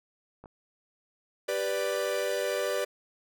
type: clicks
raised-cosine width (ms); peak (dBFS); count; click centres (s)
1; -33; 2; 0.44 / 0.458
type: chord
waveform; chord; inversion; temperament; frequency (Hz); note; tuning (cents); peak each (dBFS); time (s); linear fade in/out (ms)
45% pulse; G major; none; equal; 392 / 493.9 / 587.3; G4 / B4 / D5; 0 / 0 / 0; -34 / -32 / -31; 1.48-2.85; 10
effects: none